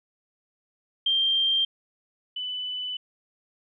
sine tone pair in turn, 3172 / 2994 Hz, G7 / F#7, +20 / +20 cents, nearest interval minor second, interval 100 cents, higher first, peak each -20 / -29 dBFS, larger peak first, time 1.06-1.65 / 2.36-2.97 s, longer second, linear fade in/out 5 ms, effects none

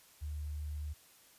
sine tone, 74.7 Hz, D2, 30 cents sharp, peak -37 dBFS, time 0.21-0.94 s, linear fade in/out 20 ms, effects white hiss -62 dBFS RMS until 1.38 s + resampled to 32000 Hz

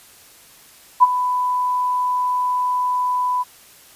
sine tone with ADSR envelope, 996 Hz, B5, 14 cents sharp, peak -4 dBFS, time 1-3.44 s, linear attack 30 ms, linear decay 28 ms, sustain -13 dB, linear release 27 ms, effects white hiss -47 dBFS RMS until 3.95 s + resampled to 32000 Hz

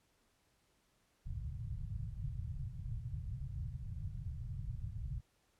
white low-pass noise, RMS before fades -42 dBFS, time 1.25-5.21 s, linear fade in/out 20 ms, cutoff 140 Hz, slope 48 dB/octave, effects pink hiss -75 dBFS RMS until 5.59 s + low-pass 12000 Hz 12 dB/octave

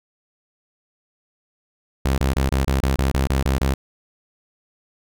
sawtooth tone bursts, 67.1 Hz, C2, 44 cents sharp, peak -13 dBFS, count 11, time 2.05-3.74 s, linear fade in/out 5 ms, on 130 ms, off 26 ms, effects none

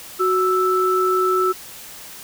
sine tone pair together, 370 / 1318.5 Hz, F#4 / E6, 0 / 0 cents, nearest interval octave + minor seventh, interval 2200 cents, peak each -18 dBFS, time 0.19-1.53 s, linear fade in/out 20 ms, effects white hiss -38 dBFS RMS until 2.23 s

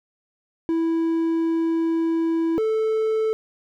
triangle tone pair in turn, 328.8 / 439.2 Hz, E4 / A4, -4 / -3 cents, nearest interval perfect fourth, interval 501 cents, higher second, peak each -17 dBFS, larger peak neither, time 0.69-2.58 / 2.58-3.33 s, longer first, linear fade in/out 0 ms, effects none

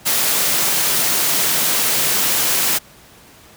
white high-pass noise, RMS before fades -17 dBFS, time 0.05-2.79 s, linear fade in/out 20 ms, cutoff 110 Hz, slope 96 dB/octave, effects pink hiss -45 dBFS RMS until 3.56 s + high-pass 60 Hz 12 dB/octave

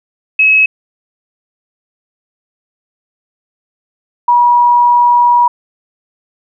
sine tone pair in turn, 2569 / 964.2 Hz, E7 / B5, -45 / -42 cents, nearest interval octave + perfect fourth, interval 1697 cents, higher first, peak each -5 dBFS, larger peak neither, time 0.39-0.66 / 4.28-5.48 s, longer second, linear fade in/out 5 ms, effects none

